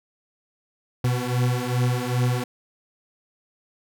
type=beating tone pair; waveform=40% pulse; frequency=122.7 / 125.2 Hz; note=B2 / B2; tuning=-11 / +24 cents; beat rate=2.5 Hz; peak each=-23 dBFS; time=1.04-2.44 s; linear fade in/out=5 ms; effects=none